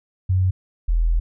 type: tone pair in turn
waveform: sine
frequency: 93 / 41.43 Hz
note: F#2 / E1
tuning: +9 / +9 cents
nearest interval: octave + major second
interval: 1400 cents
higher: first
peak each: -15 dBFS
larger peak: neither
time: 0.29-0.51 / 0.88-1.2 s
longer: second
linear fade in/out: 10 ms
effects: none